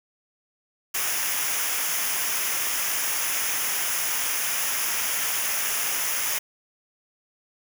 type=noise with comb filter; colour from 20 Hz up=white; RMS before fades=-26 dBFS; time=0.94-6.39 s; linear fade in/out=10 ms; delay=0.24 ms; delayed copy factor=-0.7; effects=none